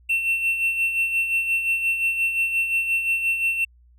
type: tone with tremolo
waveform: triangle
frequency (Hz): 2700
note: E7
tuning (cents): +41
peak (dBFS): -16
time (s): 0.09-3.65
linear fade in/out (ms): 10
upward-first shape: sine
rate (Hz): 5.7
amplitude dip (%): 55
effects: added 60 Hz sine -51 dBFS peak until 3.98 s